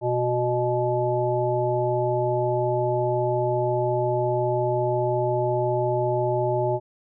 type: harmonic tone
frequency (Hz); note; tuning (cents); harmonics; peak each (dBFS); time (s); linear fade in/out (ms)
122.8; B2; -9; 1 / 3 / 5 / 7; -27 / -25 / -25 / -28; 0.01-6.8; 50
effects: none